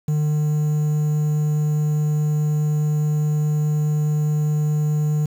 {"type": "tone", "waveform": "triangle", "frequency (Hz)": 150.8, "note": "D3", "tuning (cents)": 46, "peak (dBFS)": -15, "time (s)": [0.08, 5.26], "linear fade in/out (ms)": 5, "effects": ["7-bit"]}